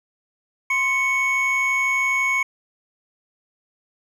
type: tone pair together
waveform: triangle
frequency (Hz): 1046.3 / 2217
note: C6 / C#7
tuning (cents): 0 / 0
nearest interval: octave + minor second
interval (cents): 1300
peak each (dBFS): -24 / -17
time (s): 0.7-2.43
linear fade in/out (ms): 5
effects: none